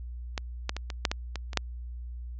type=clicks; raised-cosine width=0.2 ms; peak=-13 / -11 / -17 / -19 / -6 / -11 / -17 / -21 / -6 dBFS; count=9; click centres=0.378 / 0.694 / 0.766 / 0.902 / 1.052 / 1.115 / 1.357 / 1.532 / 1.573 s; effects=added 60 Hz sine -36 dBFS peak until 2.39 s + resampled to 16000 Hz